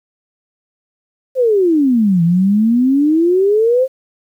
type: exponential two-way sweep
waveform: sine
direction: down then up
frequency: 536 to 164.81 to 536 Hz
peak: -9 dBFS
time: 1.35-3.88 s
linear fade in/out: 50 ms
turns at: 2.23 s
effects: 8-bit